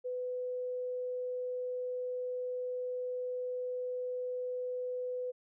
sine tone, 500 Hz, B4, 21 cents sharp, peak -34 dBFS, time 0.04-5.32 s, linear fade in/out 20 ms, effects none

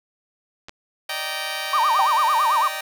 clicks, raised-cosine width 0.2 ms, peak -20 dBFS, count 2, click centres 0.685 / 0.694 s
10% pulse chord, Eb major seventh, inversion third, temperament just, 583.4 / 622.3 / 777.8 / 933.4 Hz, D5 / Eb5 / G5 / Bb5, -12 / 0 / -14 / +2 cents, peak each -27 / -24 / -22 / -26 dBFS, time 1.09-2.81 s, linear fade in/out 5 ms
sine tone with vibrato, 1046.5 Hz, C6, in tune, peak -16 dBFS, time 1.73-2.68 s, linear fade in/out 5 ms, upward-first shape sine, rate 9 Hz, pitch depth 280 cents each way
sine tone with exponential decay, 784 Hz, G5, in tune, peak -16 dBFS, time 1.99-2.18 s, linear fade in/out 2 ms, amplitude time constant 40 ms
effects none

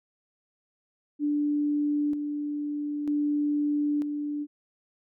sine tone with tremolo, 293.7 Hz, D4, in tune, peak -23 dBFS, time 1.19-4.47 s, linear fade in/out 50 ms, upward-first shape square, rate 0.53 Hz, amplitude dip 45%, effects none

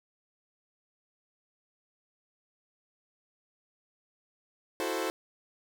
sawtooth chord, F# half-diminished seventh, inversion third, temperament equal, 329.6 / 370 / 440 / 523.3 Hz, E4 / F#4 / A4 / C5, 0 / 0 / 0 / 0 cents, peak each -32 dBFS, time 4.8-5.1 s, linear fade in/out 0 ms, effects none

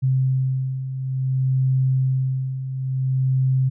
sine beating tone pair, 130.81 / 131.38 Hz, C3 / C3, 0 / +7 cents, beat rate 0.57 Hz, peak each -25 / -19 dBFS, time 0.02-3.7 s, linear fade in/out 20 ms, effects none

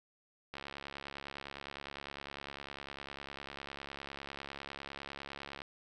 click train, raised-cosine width 0.3 ms, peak -27 dBFS, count 356, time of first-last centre 0.54-5.619 s, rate 69.9 Hz, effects none

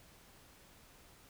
silence, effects pink hiss -61 dBFS RMS until 1.29 s

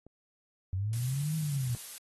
click, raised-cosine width 2 ms, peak -38 dBFS, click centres 0.066 s
sine linear two-way sweep, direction up then down, 90.2 to 160 to 118.3 Hz, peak -29 dBFS, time 0.73-1.75 s, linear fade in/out 0 ms, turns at 1.36 s
blue noise, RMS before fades -42 dBFS, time 0.93-1.98 s, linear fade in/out 0 ms
effects AAC 32 kbps

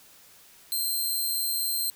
10% pulse tone, 4152 Hz, C8, 14 cents flat, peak -19 dBFS, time 0.72-1.9 s, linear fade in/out 0 ms, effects white hiss -54 dBFS RMS until 1.95 s

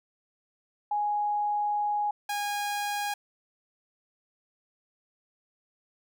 sine / sawtooth tone pair in turn, 830.6 / 820.1 Hz, G#5 / G#5, 0 / -22 cents, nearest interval unison, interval 22 cents, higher first, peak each -25 dBFS, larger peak neither, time 0.91-2.11 / 2.29-3.14 s, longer first, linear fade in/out 5 ms, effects none

